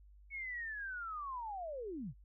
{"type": "linear sweep", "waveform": "sine", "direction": "down", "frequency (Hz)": [2228, 103.5], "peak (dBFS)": -40, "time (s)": [0.3, 2.14], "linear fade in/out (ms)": 50, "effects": ["noise-tail reverb RT60 0.1 s tail -23 dB re dry", "added 50 Hz sine -57 dBFS peak until 2.24 s"]}